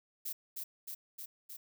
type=noise with echo; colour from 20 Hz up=violet; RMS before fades=-39 dBFS; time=0.25-0.33 s; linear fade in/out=10 ms; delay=310 ms; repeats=4; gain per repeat=-2 dB; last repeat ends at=1.57 s; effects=none